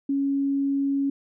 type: tone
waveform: sine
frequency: 277.2 Hz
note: C#4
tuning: in tune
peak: -21 dBFS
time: 0.09-1.1 s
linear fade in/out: 5 ms
effects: none